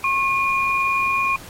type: tone pair together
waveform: sine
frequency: 1083 / 2431 Hz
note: C#6 / D#7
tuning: -41 / -41 cents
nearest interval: octave + major second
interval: 1400 cents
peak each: -20 dBFS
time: 0.04-1.36 s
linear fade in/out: 2 ms
effects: pink hiss -41 dBFS RMS until 1.49 s + AAC 48 kbps